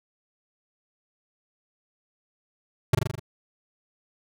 square tone with echo, 125.8 Hz, B2, 32 cents sharp, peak -15 dBFS, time 2.93-2.95 s, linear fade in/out 5 ms, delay 41 ms, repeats 6, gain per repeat -3 dB, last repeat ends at 3.196 s, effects none

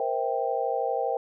sine chord, C dominant seventh, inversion third, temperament just, 470.9 / 523.3 / 654.1 / 784.9 Hz, Bb4 / C5 / E5 / G5, +18 / 0 / -14 / +2 cents, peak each -30 / -30 / -32 / -29 dBFS, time 0-1.17 s, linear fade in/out 2 ms, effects none

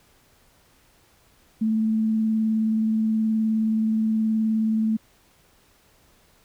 sine tone with vibrato, 219.8 Hz, A3, 2 cents flat, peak -19 dBFS, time 1.61-4.97 s, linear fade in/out 10 ms, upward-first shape sine, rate 19 Hz, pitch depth 14 cents each way, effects pink hiss -59 dBFS RMS until 6.44 s

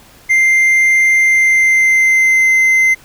triangle tone with pitch glide, 2093 to 2070 Hz, C7 to C7, 0 to -19 cents, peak -6 dBFS, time 0.29-2.95 s, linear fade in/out 20 ms, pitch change -19 cents, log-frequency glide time 1.19-2.49 s, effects pink hiss -43 dBFS RMS until 3.04 s

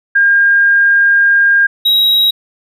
sine / triangle tone pair in turn, 1611 / 3832 Hz, G6 / A#7, +47 / +47 cents, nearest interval octave + minor third, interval 1500 cents, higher second, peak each -6 dBFS, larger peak neither, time 0.15-1.67 / 1.85-2.31 s, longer first, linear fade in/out 10 ms, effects none

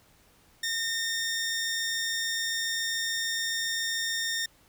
15% pulse tone, 1827 Hz, A#6, 35 cents flat, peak -22 dBFS, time 0.63-4.46 s, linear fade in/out 5 ms, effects pink hiss -61 dBFS RMS until 4.68 s

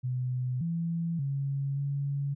sine tone with pitch steps, 126.4 / 167.6 / 138.6 / 140.7 Hz, B2 / E3 / C#3 / C#3, +41 / +29 / 0 / +26 cents, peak -28 dBFS, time 0.03-2.35 s, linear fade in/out 20 ms, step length 580 ms, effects none

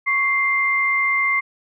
sine tone pair together, 1108.7 / 2095 Hz, C#6 / C7, 0 / +2 cents, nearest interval major seventh, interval 1102 cents, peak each -23 / -17 dBFS, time 0.06-1.41 s, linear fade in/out 20 ms, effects none

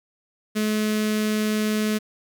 sawtooth tone with notch filter, 214.1 Hz, A3, 47 cents flat, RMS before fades -23 dBFS, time 0.55-1.99 s, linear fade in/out 20 ms, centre 860 Hz, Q 1.1, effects 9-bit

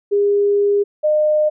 sine tone pair in turn, 406.2 / 608.6 Hz, G#4 / D#5, -38 / -38 cents, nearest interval perfect fifth, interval 700 cents, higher second, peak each -12 dBFS, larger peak neither, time 0.11-0.84 / 1.03-1.5 s, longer first, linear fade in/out 20 ms, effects none

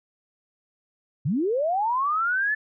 sine linear sweep, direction up, 117.6 to 1760 Hz, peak -21 dBFS, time 1.25-2.55 s, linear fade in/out 10 ms, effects none

